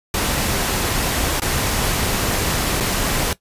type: noise with dropouts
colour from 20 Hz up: pink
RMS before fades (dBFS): -20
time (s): 0.14-3.33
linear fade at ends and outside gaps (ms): 2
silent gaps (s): 1.399-1.419 / 2.802-2.806
effects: noise-tail reverb RT60 0.1 s tail -17 dB re dry + resampled to 32000 Hz